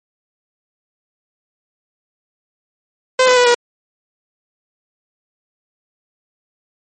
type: tone with pitch steps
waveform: sawtooth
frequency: 514 / 502.8 / 491.9 / 481.2 Hz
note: C5 / B4 / B4 / B4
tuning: -31 / +31 / -7 / -45 cents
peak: -5 dBFS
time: 3.19-3.546 s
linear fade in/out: 5 ms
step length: 89 ms
effects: MP3 32 kbps